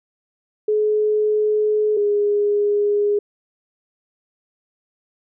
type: tone pair in turn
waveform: sine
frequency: 425.2 / 412.1 Hz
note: G#4 / G#4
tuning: +41 / -13 cents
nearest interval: minor second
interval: 54 cents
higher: first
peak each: -15 dBFS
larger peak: neither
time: 0.68-1.97 / 1.97-3.19 s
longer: first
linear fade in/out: 5 ms
effects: none